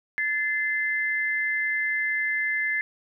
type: tone pair together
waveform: sine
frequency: 1738 / 2069 Hz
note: A6 / C7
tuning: -22 / -20 cents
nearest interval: minor third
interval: 302 cents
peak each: -26 dBFS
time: 0.18-2.81 s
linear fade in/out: 0 ms
effects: none